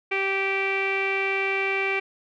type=tone with low-pass filter; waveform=sawtooth; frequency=389.4 Hz; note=G4; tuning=12 cents flat; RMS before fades=-25 dBFS; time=0.11-2 s; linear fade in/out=10 ms; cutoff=2400 Hz; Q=9.4; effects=none